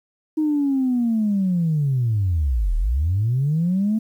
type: linear two-way sweep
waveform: sine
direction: down then up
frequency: 313.7 to 36.41 to 224.1 Hz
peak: -16 dBFS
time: 0.37-3.99 s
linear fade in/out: 10 ms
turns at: 2.76 s
effects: tanh soft clip ceiling -13 dBFS + 9-bit